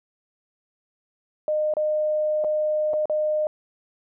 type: tone with dropouts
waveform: sine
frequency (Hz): 611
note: D#5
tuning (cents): -32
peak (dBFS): -20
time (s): 1.48-3.47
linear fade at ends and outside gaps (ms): 1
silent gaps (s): 1.738-1.768 / 2.44-2.445 / 2.934-2.938 / 3.056-3.097
effects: none